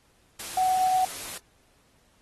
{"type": "tone in noise", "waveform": "sine", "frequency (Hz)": 746, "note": "F#5", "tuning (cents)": 14, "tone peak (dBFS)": -20, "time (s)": [0.57, 1.05], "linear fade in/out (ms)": 5, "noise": "white", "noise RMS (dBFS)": -37, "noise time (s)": [0.39, 1.38], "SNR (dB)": 14, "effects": ["pink hiss -64 dBFS RMS until 2.21 s", "AAC 32 kbps"]}